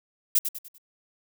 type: noise with echo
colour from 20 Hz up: violet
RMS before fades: -20 dBFS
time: 0.35-0.39 s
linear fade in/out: 5 ms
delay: 98 ms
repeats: 4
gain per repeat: -8 dB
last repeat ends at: 0.782 s
effects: none